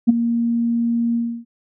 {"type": "tone with ADSR envelope", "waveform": "sine", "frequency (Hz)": 233.9, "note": "A#3", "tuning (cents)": 6, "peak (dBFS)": -4, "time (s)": [0.07, 1.45], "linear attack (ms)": 24, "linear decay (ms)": 16, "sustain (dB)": -12, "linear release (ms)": 300, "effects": ["tanh soft clip ceiling -3 dBFS"]}